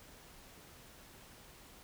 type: silence
effects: pink hiss -57 dBFS RMS until 1.83 s